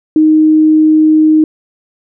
sine tone, 311.1 Hz, D#4, in tune, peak -4 dBFS, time 0.16-1.44 s, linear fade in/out 2 ms, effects none

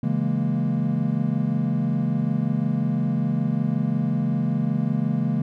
triangle chord, A# half-diminished seventh, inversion first, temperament equal, 138.59 / 164.81 / 207.7 / 233.1 Hz, C#3 / E3 / G#3 / A#3, 0 / 0 / 0 / 0 cents, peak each -24 dBFS, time 0.03-5.42 s, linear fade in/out 5 ms, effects none

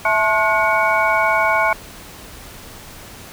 sine tone cluster, 656 / 872 / 1073 / 1451 / 2239 Hz, E5 / A5 / C6 / F#6 / C#7, -9 / -16 / +43 / -34 / +17 cents, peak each -20 dBFS, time 0.05-1.73 s, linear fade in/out 2 ms, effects pink hiss -38 dBFS RMS until 3.32 s

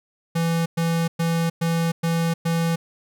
square tone bursts, 166.5 Hz, E3, 18 cents sharp, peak -20 dBFS, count 6, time 0.35-2.76 s, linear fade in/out 10 ms, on 310 ms, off 110 ms, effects none

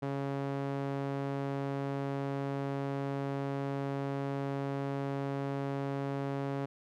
sawtooth tone with band-pass filter, 138.59 Hz, C#3, in tune, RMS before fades -35 dBFS, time 0.02-6.66 s, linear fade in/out 10 ms, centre 460 Hz, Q 0.59, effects none

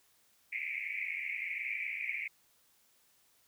pink band-pass noise, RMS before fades -38 dBFS, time 0.52-2.28 s, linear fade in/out 10 ms, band 2100 to 2400 Hz, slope 96 dB/octave, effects white hiss -69 dBFS RMS until 3.47 s

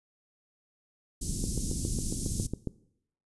pink band-stop noise, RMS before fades -32 dBFS, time 1.21-2.47 s, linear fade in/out 10 ms, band 280 to 5900 Hz, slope 24 dB/octave
click train, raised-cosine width 3 ms, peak -18 dBFS, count 10, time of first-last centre 1.44-2.673 s, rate 7.3 Hz
effects noise-tail reverb RT60 0.7 s tail -19 dB re dry + resampled to 24000 Hz

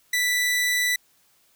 sawtooth tone, 1975.5 Hz, B6, in tune, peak -17 dBFS, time 0.13-0.96 s, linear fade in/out 5 ms, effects white hiss -62 dBFS RMS until 1.55 s

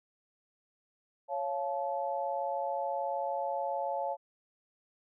sine chord, Db augmented, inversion none, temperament just, 554.4 / 693 / 866.2 Hz, Db5 / F5 / A5, 0 / -14 / -27 cents, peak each -35 / -36 / -35 dBFS, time 1.28-4.17 s, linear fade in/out 50 ms, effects none

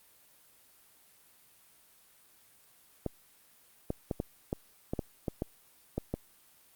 clicks, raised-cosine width 2 ms, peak -18 dBFS, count 11, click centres 3.063 / 3.904 / 4.112 / 4.201 / 4.529 / 4.935 / 4.992 / 5.282 / 5.421 / 5.98 / 6.14 s, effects white hiss -62 dBFS RMS until 6.75 s + Opus 32 kbps

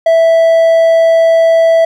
triangle tone, 658 Hz, E5, 3 cents flat, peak -3 dBFS, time 0.06-1.85 s, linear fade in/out 5 ms, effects none

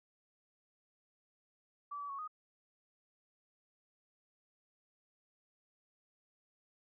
sine tone with pitch steps, 1155 / 1147 / 1107 / 1244 Hz, D6 / D6 / C#6 / D#6, -29 / -41 / -3 / -1 cents, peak -40 dBFS, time 1.91-2.278 s, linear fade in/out 10 ms, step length 92 ms, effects none

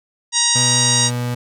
harmonic tone, 947 Hz, A#5, 27 cents sharp, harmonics 1 / 2 / 3 / 4 / 5 / 6 / 7 / 8 / 9, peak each -27 / -26 / -27 / -20 / -23 / -20 / -20 / -32 / -21 dBFS, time 0.32-1.11 s, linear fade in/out 50 ms
35% pulse tone with pitch glide, 123.47 to 121.91 Hz, B2 to B2, 0 to -22 cents, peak -18 dBFS, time 0.55-1.35 s, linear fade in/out 10 ms, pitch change -22 cents, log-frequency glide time 0.77-0.85 s
effects none

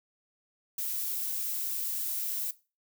violet noise, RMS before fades -33 dBFS, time 0.78-2.51 s, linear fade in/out 5 ms, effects noise-tail reverb RT60 0.3 s tail -18 dB re dry

